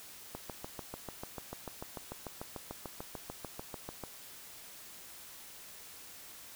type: click train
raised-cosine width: 1 ms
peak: -26 dBFS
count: 26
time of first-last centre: 0.35-4.037 s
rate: 6.78 Hz
effects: white hiss -51 dBFS RMS until 6.55 s